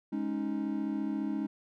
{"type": "chord", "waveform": "triangle", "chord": "Ab suspended fourth", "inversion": "none", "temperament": "just", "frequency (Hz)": [207.7, 276.9, 311.5], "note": ["Ab3", "Db4", "Eb4"], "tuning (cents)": [0, -2, 2], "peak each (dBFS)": -33, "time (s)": [0.12, 1.47], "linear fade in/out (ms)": 10, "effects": []}